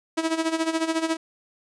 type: tone with tremolo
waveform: sawtooth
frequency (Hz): 324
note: E4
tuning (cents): -30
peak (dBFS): -16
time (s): 0.17-1.17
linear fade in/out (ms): 10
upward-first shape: sine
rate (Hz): 14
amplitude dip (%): 75
effects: resampled to 22050 Hz